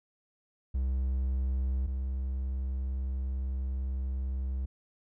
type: tone pair in turn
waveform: triangle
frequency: 65.1 / 65.55 Hz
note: C2 / C2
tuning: -8 / +4 cents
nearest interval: unison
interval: 12 cents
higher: second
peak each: -25 / -28 dBFS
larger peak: first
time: 0.74-1.87 / 1.87-4.66 s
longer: second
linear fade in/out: 10 ms
effects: none